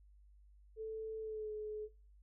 sine tone with pitch glide, 440 to 426.5 Hz, A4 to G#4, 0 to +46 cents, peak -40 dBFS, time 0.76-1.89 s, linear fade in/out 50 ms, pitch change -54 cents, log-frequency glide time 1.2-1.51 s, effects noise-tail reverb RT60 0.4 s tail -21 dB re dry + added 50 Hz sine -60 dBFS peak until 2.22 s

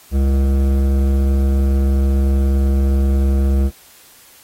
sine tone with hard clipping, 67.9 Hz, C#2, 35 cents flat, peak -14 dBFS, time 0.11-3.71 s, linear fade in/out 50 ms, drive 13 dB, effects white hiss -46 dBFS RMS until 4.43 s + AAC 48 kbps

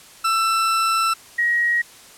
40% pulse / sine tone pair in turn, 1333 / 1895.5 Hz, E6 / A#6, +19 / +28 cents, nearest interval tritone, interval 609 cents, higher second, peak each -16 dBFS, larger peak neither, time 0.24-1.14 / 1.38-1.82 s, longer first, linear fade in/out 10 ms, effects white hiss -45 dBFS RMS until 2.17 s + low-pass 11000 Hz 12 dB/octave

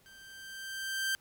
sawtooth tone with level ramp, 1568 Hz, G6, in tune, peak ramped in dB -50 to -25 dBFS, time 0.06-1.15 s, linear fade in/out 0 ms, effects pink hiss -65 dBFS RMS until 1.2 s

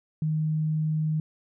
sine tone, 155.56 Hz, D#3, in tune, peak -23 dBFS, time 0.22-1.2 s, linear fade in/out 2 ms, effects none

